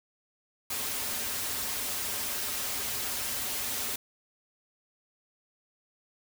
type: noise with comb filter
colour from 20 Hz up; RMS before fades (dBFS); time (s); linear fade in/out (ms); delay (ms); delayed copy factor
white; -33; 0.7-3.96; 5; 6; -0.7
effects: none